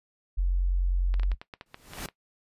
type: tone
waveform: sine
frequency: 44.92 Hz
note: F1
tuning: 50 cents sharp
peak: -22 dBFS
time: 0.37-1.35 s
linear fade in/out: 20 ms
type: clicks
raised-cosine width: 0.3 ms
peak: -24 dBFS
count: 12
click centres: 1.141 / 1.197 / 1.233 / 1.317 / 1.415 / 1.538 / 1.611 / 1.744 / 1.935 / 1.986 / 2.024 / 2.087 s
type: noise with exponential growth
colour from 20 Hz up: pink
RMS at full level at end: -33 dBFS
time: 1.66-2.06 s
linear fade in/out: 1 ms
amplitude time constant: 85 ms
effects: noise-tail reverb RT60 0.1 s tail -17 dB re dry + resampled to 32000 Hz